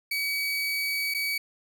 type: tone with dropouts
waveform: 30% pulse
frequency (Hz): 2271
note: C#7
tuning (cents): +41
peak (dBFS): -24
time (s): 0.11-1.38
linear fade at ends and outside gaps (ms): 5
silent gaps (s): 1.14-1.146
effects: none